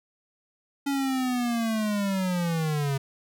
square linear sweep, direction down, 281.8 to 134.6 Hz, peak -25 dBFS, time 0.86-2.98 s, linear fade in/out 10 ms, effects none

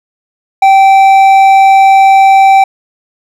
sine tone with hard clipping, 777 Hz, G5, 16 cents flat, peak -3 dBFS, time 0.62-2.64 s, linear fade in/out 5 ms, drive 6 dB, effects none

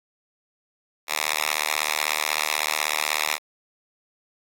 5% pulse tone with high-pass filter, 76.2 Hz, D#2, 36 cents flat, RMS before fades -26 dBFS, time 1.07-3.39 s, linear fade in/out 50 ms, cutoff 1500 Hz, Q 0.8, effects AAC 48 kbps

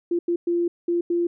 sine tone bursts at uneven times, 345 Hz, F4, 21 cents flat, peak -19 dBFS, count 5, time 0.11-0.19 / 0.28-0.36 / 0.47-0.68 / 0.88-1.01 / 1.1-1.27 s, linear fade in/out 5 ms, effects none

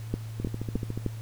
two click trains, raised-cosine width 3 ms, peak -20 / -14 dBFS, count 9 / 4, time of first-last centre 0.4-0.976 / 0.14-1.063 s, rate 13.9 / 3.25 Hz, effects added 111 Hz sine -35 dBFS peak until 1.21 s + pink hiss -51 dBFS RMS until 1.21 s

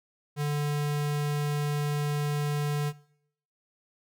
square tone, 146.83 Hz, D3, in tune, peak -27 dBFS, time 0.36-2.93 s, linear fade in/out 50 ms, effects noise-tail reverb RT60 0.7 s tail -21 dB re dry

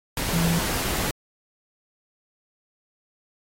sine tone in noise, 167.7 Hz, E3, 30 cents sharp, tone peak -20 dBFS, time 0.33-0.59 s, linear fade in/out 2 ms, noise pink, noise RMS -27 dBFS, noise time 0.17-1.11 s, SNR +4 dB, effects AAC 48 kbps

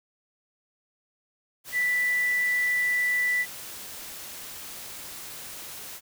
sine tone in noise, 1975.5 Hz, B6, in tune, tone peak -22 dBFS, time 1.72-3.46 s, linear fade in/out 50 ms, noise white, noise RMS -40 dBFS, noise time 1.64-6.01 s, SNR +15 dB, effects none

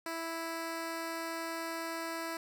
10% pulse tone, 329.6 Hz, E4, in tune, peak -28 dBFS, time 0.06-2.37 s, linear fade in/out 2 ms, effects none

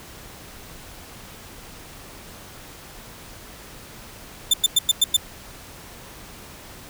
sawtooth tone bursts, 3553 Hz, A7, 16 cents sharp, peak -10 dBFS, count 6, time 4.51-5.167 s, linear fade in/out 5 ms, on 27 ms, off 99 ms, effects pink hiss -42 dBFS RMS until 6.89 s

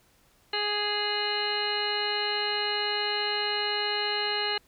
harmonic tone, 415.3 Hz, G#4, in tune, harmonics 1 / 2 / 3 / 4 / 5 / 6 / 7 / 9 / 10, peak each -34 / -34 / -39 / -35 / -36 / -40 / -32 / -43 / -32 dBFS, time 0.53-4.58 s, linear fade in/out 5 ms, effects pink hiss -63 dBFS RMS until 4.67 s

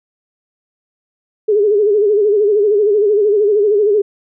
sine tone with vibrato, 415.3 Hz, G#4, in tune, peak -9 dBFS, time 1.48-4.02 s, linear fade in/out 10 ms, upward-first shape sine, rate 13 Hz, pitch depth 83 cents each way, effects none

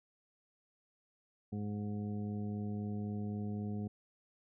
harmonic tone, 103.83 Hz, G#2, in tune, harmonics 1 / 2 / 3 / 4 / 5 / 7, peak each -40 / -38 / -51 / -49 / -58 / -55 dBFS, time 1.52-3.88 s, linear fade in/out 10 ms, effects none

